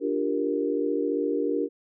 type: chord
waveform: sine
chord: G minor seventh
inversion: second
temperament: equal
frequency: 293.7 / 349.2 / 392 / 466.2 Hz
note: D4 / F4 / G4 / Bb4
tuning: 0 / 0 / 0 / 0 cents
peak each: -28 / -32 / -29 / -28 dBFS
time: 0-1.69 s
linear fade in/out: 50 ms
effects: none